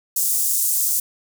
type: high-pass noise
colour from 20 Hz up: pink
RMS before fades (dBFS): -20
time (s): 0.16-1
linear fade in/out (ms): 5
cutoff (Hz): 7300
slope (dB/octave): 24
effects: none